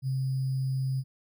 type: tone with sample-and-hold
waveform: sine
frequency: 132.5 Hz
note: C3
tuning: 22 cents sharp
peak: -26 dBFS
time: 0.02-1.04 s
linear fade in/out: 50 ms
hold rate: 4900 Hz
effects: none